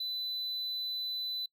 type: tone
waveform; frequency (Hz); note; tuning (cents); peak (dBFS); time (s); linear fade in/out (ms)
triangle; 4000; B7; +21; -32; 0-1.46; 5
effects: noise-tail reverb RT60 0.1 s tail -26 dB re dry